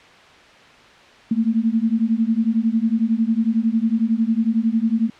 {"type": "beating tone pair", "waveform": "sine", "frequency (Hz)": [220, 231], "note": ["A3", "A#3"], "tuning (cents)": [0, -16], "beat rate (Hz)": 11, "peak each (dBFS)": -19, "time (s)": [1.31, 5.1], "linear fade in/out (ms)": 5, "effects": ["white hiss -46 dBFS RMS until 5.19 s", "low-pass 3000 Hz 12 dB/octave"]}